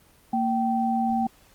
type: tone pair together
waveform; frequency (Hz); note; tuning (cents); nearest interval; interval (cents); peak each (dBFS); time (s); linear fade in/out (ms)
sine; 230.4 / 775; A#3 / G5; -20 / -20; octave + major sixth; 2100; -24; 0.33-1.27; 5
effects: pink hiss -57 dBFS RMS until 1.54 s + Opus 24 kbps